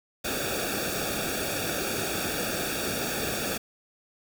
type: noise with comb filter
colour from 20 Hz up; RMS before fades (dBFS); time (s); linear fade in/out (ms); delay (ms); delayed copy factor
pink; -30; 0.24-3.58; 10; 0.98; -0.95
effects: none